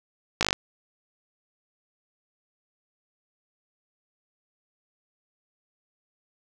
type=slowing click train; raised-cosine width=0.2 ms; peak=-4 dBFS; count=7; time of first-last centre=0.41-0.529 s; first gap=18 ms; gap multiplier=1.04; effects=none